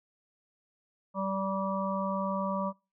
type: harmonic tone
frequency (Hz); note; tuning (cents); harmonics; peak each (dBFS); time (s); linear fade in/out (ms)
193.6; G3; -21; 1 / 3 / 5 / 6; -33 / -34 / -35 / -36; 1.14-2.73; 50
effects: noise-tail reverb RT60 0.3 s tail -24 dB re dry